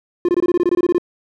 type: tone bursts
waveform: triangle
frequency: 352 Hz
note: F4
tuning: 14 cents sharp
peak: -10 dBFS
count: 13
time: 0.25-0.982 s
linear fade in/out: 2 ms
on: 36 ms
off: 22 ms
effects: none